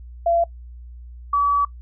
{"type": "tone pair in turn", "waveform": "sine", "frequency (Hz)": [680, 1143.6], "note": ["F5", "D6"], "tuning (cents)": [-46, -46], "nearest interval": "major sixth", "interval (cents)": 900, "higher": "second", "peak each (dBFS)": -15, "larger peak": "neither", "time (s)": [[0.26, 0.44], [1.33, 1.65]], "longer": "second", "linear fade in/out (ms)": 5, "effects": ["noise-tail reverb RT60 0.1 s tail -21 dB re dry", "added 60 Hz sine -36 dBFS peak until 1.81 s"]}